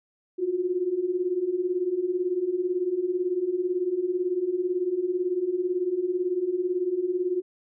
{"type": "beating tone pair", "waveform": "sine", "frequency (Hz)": [347.8, 365.8], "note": ["F4", "F#4"], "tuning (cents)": [-7, -20], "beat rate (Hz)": 18, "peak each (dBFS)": [-29, -25], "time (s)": [0.38, 7.42], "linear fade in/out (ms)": 20, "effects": []}